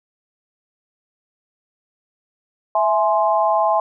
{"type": "chord", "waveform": "sine", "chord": "E augmented", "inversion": "none", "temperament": "equal with one note detuned", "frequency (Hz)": [659.3, 839.3, 1046.5], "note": ["E5", "G#5", "B#5"], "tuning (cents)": [0, 18, 0], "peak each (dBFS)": [-18, -18, -20], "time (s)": [2.75, 3.8], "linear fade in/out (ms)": 2, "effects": []}